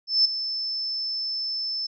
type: tone with ADSR envelope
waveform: sine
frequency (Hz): 5274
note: E8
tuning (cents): 0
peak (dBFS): -14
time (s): 0.07-1.87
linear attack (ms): 180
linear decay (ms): 9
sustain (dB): -12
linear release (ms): 11
effects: none